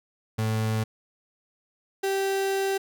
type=tone pair in turn; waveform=35% pulse; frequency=110 / 389.4 Hz; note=A2 / G4; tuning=0 / -12 cents; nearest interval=octave + minor seventh; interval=2188 cents; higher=second; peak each=-22 dBFS; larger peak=neither; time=0.38-0.84 / 2.03-2.78 s; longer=second; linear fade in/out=10 ms; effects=none